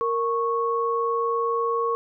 sine tone pair together, 464.2 / 1104 Hz, A#4 / C#6, -7 / -7 cents, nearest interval octave + minor third, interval 1500 cents, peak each -24 dBFS, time 0.01-1.95 s, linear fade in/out 0 ms, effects none

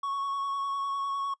triangle tone with vibrato, 1108.7 Hz, C#6, in tune, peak -27 dBFS, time 0.03-1.34 s, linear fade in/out 5 ms, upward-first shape square, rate 9.9 Hz, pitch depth 13 cents each way, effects noise-tail reverb RT60 0.1 s tail -22 dB re dry + resampled to 22050 Hz

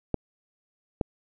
clicks, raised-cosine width 2 ms, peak -11 dBFS, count 2, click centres 0.143 / 1.012 s, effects none

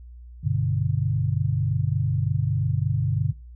sine chord, G major, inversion none, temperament equal, 98 / 123.47 / 146.83 Hz, G2 / B2 / D3, 0 / 0 / 0 cents, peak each -25 dBFS, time 0.43-3.33 s, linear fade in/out 20 ms, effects noise-tail reverb RT60 0.3 s tail -23 dB re dry + added 60 Hz sine -40 dBFS peak until 3.55 s

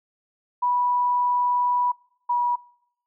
sine tone pair in turn, 981 / 969.2 Hz, B5 / B5, -12 / -33 cents, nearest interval unison, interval 21 cents, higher first, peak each -19 dBFS, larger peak neither, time 0.62-1.92 / 2.29-2.56 s, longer first, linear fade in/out 10 ms, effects noise-tail reverb RT60 0.7 s tail -24 dB re dry

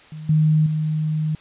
sine tone with level steps, 155 Hz, D#3, 6 cents flat, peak -31 / -13 / -19 dBFS, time 0.12-1.35 s, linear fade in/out 2 ms, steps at 0.29 / 0.66 s, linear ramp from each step 5 ms, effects white hiss -48 dBFS RMS until 1.4 s + resampled to 8000 Hz

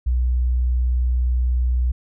sine tone, 61.74 Hz, B1, in tune, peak -16 dBFS, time 0.06-1.92 s, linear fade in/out 10 ms, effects none

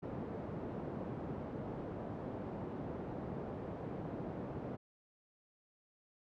pink band-pass noise, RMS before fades -43 dBFS, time 0.02-4.77 s, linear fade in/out 20 ms, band 120 to 630 Hz, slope 12 dB/octave, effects none

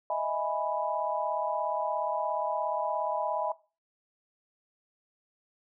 sine chord, E major seventh, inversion third, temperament equal, 622.3 / 659.3 / 830.6 / 987.8 Hz, D#5 / E5 / G#5 / B5, 0 / 0 / 0 / 0 cents, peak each -33 dBFS, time 0.1-3.52 s, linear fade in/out 2 ms, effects noise-tail reverb RT60 0.3 s tail -18 dB re dry

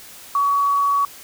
sine tone, 1129 Hz, C#6, 31 cents sharp, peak -15 dBFS, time 0.35-1.05 s, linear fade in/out 2 ms, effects white hiss -41 dBFS RMS until 1.23 s

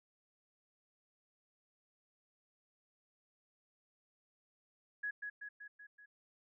sine tone with echo, 1675 Hz, G#6, 14 cents sharp, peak -36 dBFS, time 5.03-5.11 s, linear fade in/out 10 ms, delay 190 ms, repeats 5, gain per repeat -4 dB, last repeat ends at 6.06 s, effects none

